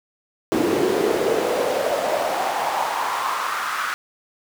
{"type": "noise with high-pass filter sweep", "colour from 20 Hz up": "brown", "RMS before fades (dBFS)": -22, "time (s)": [0.52, 3.94], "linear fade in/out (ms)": 0, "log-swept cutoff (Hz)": [320, 1400], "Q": 3.8, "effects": []}